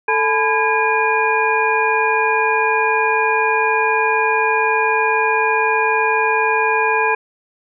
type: tone cluster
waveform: sine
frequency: 442.2 / 856 / 1000 / 1635 / 2427 Hz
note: A4 / A5 / B5 / G#6 / D#7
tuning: +9 / -48 / +21 / -28 / -44 cents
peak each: -20 dBFS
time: 0.08-7.15 s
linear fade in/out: 5 ms
effects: none